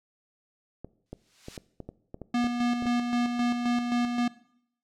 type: clicks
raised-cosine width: 2 ms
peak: -25 dBFS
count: 11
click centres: 0.846 / 1.13 / 1.484 / 1.578 / 1.803 / 1.89 / 2.144 / 2.217 / 2.443 / 2.824 / 2.857 s
type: noise with exponential growth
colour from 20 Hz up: blue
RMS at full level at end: -36 dBFS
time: 1.06-1.57 s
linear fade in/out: 1 ms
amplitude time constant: 110 ms
type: tone with tremolo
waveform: square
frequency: 241.2 Hz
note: B3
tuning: 41 cents flat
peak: -24 dBFS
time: 2.34-4.28 s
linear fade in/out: 5 ms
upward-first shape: square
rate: 3.8 Hz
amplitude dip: 45%
effects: noise-tail reverb RT60 0.7 s tail -19 dB re dry + low-pass 5000 Hz 12 dB/octave